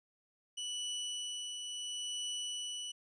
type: tone with tremolo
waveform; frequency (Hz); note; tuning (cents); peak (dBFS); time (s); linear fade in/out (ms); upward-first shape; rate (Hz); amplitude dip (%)
sawtooth; 2960; F#7; 0; -33; 0.57-2.92; 10; triangle; 0.73; 40
effects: resampled to 22050 Hz